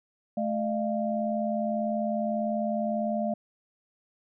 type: tone cluster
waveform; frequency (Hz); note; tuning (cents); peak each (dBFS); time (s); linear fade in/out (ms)
sine; 216.7 / 605 / 685; A3 / D#5 / F5; -26 / -49 / -34; -29 / -31 / -31; 0.37-3.34; 5
effects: none